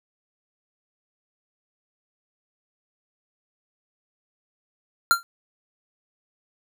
square tone with exponential decay, 1380 Hz, F6, 21 cents flat, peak -11 dBFS, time 5.11-5.23 s, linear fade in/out 0 ms, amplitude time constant 26 ms, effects none

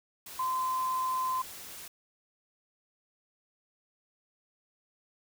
sine tone in noise, 1032 Hz, C6, 24 cents flat, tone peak -28 dBFS, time 0.39-1.42 s, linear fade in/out 5 ms, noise white, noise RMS -45 dBFS, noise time 0.26-1.88 s, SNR +14 dB, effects none

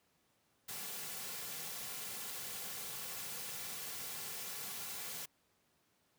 white noise with comb filter, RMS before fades -44 dBFS, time 0.68-5.26 s, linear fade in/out 10 ms, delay 3.2 ms, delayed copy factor -0.55, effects pink hiss -75 dBFS RMS until 6.18 s + high-pass 100 Hz 12 dB/octave

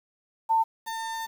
sine / 35% pulse tone pair in turn, 897 / 900.8 Hz, A5 / A5, +33 / +40 cents, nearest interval unison, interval 7 cents, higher second, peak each -19 / -29 dBFS, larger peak first, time 0.49-0.64 / 0.86-1.27 s, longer second, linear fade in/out 20 ms, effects 9-bit

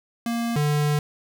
square tone pair in turn, 233.5 / 148.03 Hz, A#3 / D3, +3 / +14 cents, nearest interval minor sixth, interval 789 cents, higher first, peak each -24 / -20 dBFS, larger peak second, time 0.26-0.56 / 0.56-0.99 s, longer second, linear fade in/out 2 ms, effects none

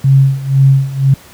sine tone with tremolo, 135.8 Hz, C#3, 35 cents flat, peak -3 dBFS, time 0.04-1.14 s, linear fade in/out 5 ms, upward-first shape sine, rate 2 Hz, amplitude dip 85%, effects pink hiss -39 dBFS RMS until 1.33 s + high-pass 60 Hz 12 dB/octave

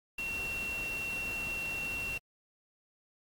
sine tone in noise, 2729 Hz, F7, 41 cents flat, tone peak -34 dBFS, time 0.18-2.18 s, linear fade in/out 5 ms, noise pink, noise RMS -45 dBFS, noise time 0.18-2.18 s, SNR +8 dB, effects AAC 64 kbps

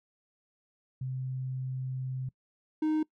sine / triangle tone pair in turn, 129.9 / 310.2 Hz, C3 / D#4, -12 / -5 cents, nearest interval octave + minor third, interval 1507 cents, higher second, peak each -32 / -23 dBFS, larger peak second, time 1.01-2.29 / 2.82-3.03 s, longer first, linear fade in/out 5 ms, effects noise-tail reverb RT60 0.1 s tail -23 dB re dry

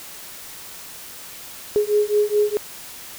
sine beating tone pair, 415.3 / 420 Hz, G#4 / G#4, 0 / +19 cents, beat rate 4.7 Hz, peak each -19 dBFS, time 1.76-2.57 s, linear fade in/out 0 ms, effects white hiss -38 dBFS RMS until 3.18 s

